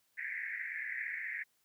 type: band-pass noise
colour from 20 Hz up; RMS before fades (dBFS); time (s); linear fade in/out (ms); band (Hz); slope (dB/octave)
pink; -40; 0.17-1.44; 20; 1700 to 2200; 96
effects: white hiss -75 dBFS RMS until 1.64 s + high-pass 60 Hz 12 dB/octave